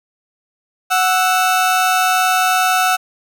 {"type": "tone pair together", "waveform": "30% pulse", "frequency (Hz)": [740.4, 1318.5], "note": ["F#5", "E6"], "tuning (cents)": [1, 0], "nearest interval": "minor seventh", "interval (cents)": 999, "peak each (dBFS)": [-12, -14], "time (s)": [0.9, 2.97], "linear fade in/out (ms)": 20, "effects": []}